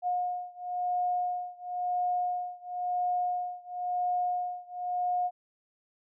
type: beating tone pair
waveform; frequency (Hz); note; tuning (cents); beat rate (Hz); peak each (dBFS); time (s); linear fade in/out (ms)
sine; 718 / 718.97; F5 / F#5; +48 / -50; 0.97; -31 / -32; 0.02-5.31; 50
effects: none